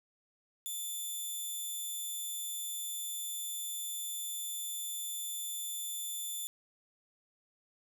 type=tone; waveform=5% pulse; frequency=3520 Hz; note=A7; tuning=in tune; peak=-29 dBFS; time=0.66-6.47 s; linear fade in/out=0 ms; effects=10-bit